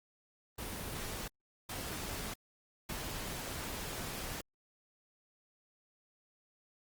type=noise bursts at uneven times; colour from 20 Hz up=pink; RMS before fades=-41 dBFS; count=3; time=0.58-1.28 / 1.69-2.34 / 2.89-4.41 s; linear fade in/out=5 ms; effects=Opus 24 kbps